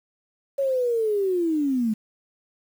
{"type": "linear sweep", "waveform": "sine", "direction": "down", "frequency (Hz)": [558, 210.1], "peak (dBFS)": -20, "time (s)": [0.58, 1.94], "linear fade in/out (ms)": 10, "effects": ["8-bit"]}